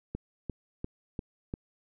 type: click train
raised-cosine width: 3 ms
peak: -21 dBFS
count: 5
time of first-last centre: 0.15-1.539 s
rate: 2.88 Hz
effects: none